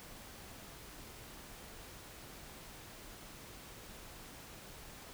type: silence
effects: pink hiss -52 dBFS RMS until 5.13 s